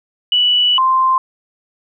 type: tone pair in turn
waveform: sine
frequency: 2955 / 1044.8 Hz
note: F#7 / C6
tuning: -3 / -3 cents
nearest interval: octave + tritone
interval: 1800 cents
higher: first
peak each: -10 dBFS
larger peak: neither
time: 0.32-0.78 / 0.78-1.18 s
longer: first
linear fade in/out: 2 ms
effects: none